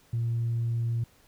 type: tone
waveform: sine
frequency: 116.54 Hz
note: A#2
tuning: in tune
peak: -24 dBFS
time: 0.13-1.04 s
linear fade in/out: 5 ms
effects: tanh soft clip ceiling -22 dBFS + pink hiss -61 dBFS RMS until 1.27 s